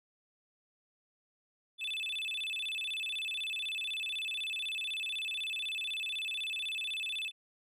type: tone with vibrato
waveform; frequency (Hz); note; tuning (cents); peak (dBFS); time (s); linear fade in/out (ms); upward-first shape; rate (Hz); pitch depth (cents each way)
triangle; 3018; F#7; +34; -33; 1.78-7.32; 50; square; 16; 250
effects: none